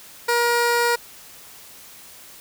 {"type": "tone", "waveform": "15% pulse", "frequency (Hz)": 475.1, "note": "A#4", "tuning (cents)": 33, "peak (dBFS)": -11, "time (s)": [0.28, 0.96], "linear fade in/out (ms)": 10, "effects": ["white hiss -44 dBFS RMS until 2.4 s"]}